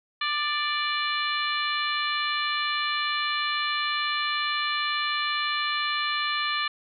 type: harmonic tone with a mistuned harmonic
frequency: 587.3 Hz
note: D5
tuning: in tune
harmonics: 2 / 3 / 4 / 5 / 6 / 7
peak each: -29 / -31 / -32 / -33 / -34 / -34 dBFS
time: 0.21-6.68 s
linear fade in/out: 5 ms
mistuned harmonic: 2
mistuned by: +20 cents
effects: none